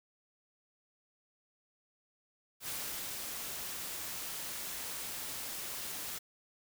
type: noise with ADSR envelope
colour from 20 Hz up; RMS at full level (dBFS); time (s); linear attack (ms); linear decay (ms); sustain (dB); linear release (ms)
white; -39; 2.6-6.19; 82; 400; -2; 14
effects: none